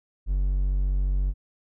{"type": "tone", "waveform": "triangle", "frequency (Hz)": 47.26, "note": "F#1", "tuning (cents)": 37, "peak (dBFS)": -19, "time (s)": [0.26, 1.34], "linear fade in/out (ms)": 50, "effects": []}